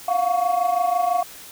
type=tone cluster; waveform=sine; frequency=696 / 722 / 1122 Hz; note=F5 / F#5 / C#6; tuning=-6 / -43 / +21 cents; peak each=-20 / -20 / -26 dBFS; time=0.08-1.23 s; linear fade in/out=5 ms; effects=tanh soft clip ceiling -12 dBFS + white hiss -41 dBFS RMS until 1.51 s